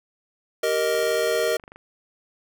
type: chord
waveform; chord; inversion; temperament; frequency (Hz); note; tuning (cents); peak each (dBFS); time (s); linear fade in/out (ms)
square; Eb major; first; just; 388.9 / 466.7 / 622.3; G4 / Bb4 / Eb5; -14 / +2 / 0; -29 / -24 / -25; 0.63-1.57; 5
type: click train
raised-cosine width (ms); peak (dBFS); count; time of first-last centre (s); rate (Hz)
0.5; -28; 21; 0.95-1.76; 24.7
effects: none